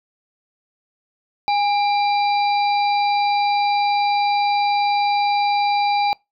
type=harmonic tone with a mistuned harmonic; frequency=790 Hz; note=G5; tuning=13 cents sharp; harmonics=1 / 3 / 5 / 6; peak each=-16 / -26 / -30 / -32 dBFS; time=1.48-6.13 s; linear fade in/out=0 ms; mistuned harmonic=1; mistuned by=+62 cents; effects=noise-tail reverb RT60 0.2 s tail -25 dB re dry